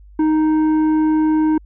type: tone with tanh clipping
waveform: triangle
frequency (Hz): 311.1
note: D#4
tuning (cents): 0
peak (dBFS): -14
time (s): 0.19-1.58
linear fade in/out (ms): 5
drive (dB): 12
effects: added 50 Hz sine -40 dBFS peak until 1.65 s